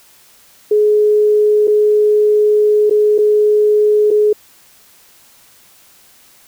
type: tone with dropouts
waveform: sine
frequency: 421.5 Hz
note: G#4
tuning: 26 cents sharp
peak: -8 dBFS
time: 0.71-4.33 s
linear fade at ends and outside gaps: 5 ms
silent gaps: 1.673-1.678 / 2.898-2.908 / 3.181-3.186 / 4.106-4.111 s
effects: white hiss -47 dBFS RMS until 6.47 s